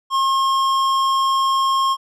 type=tone with tanh clipping; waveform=sine; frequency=1074 Hz; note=C6; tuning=45 cents sharp; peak=-17 dBFS; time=0.1-1.97 s; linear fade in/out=50 ms; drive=14 dB; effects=none